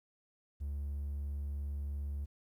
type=tone; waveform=triangle; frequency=71.4 Hz; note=D2; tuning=48 cents flat; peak=-33 dBFS; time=0.6-2.26 s; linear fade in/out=20 ms; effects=tanh soft clip ceiling -29 dBFS + 12-bit